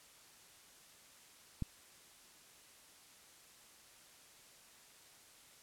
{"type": "click", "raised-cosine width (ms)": 5, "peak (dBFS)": -24, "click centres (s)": 1.623, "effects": ["white hiss -61 dBFS RMS until 5.62 s", "low-pass 11000 Hz 12 dB/octave"]}